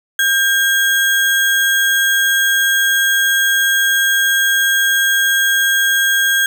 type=tone with sample-and-hold; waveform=sine; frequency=1597 Hz; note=G6; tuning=32 cents sharp; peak=-11 dBFS; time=0.19-6.46 s; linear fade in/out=2 ms; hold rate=4900 Hz; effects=none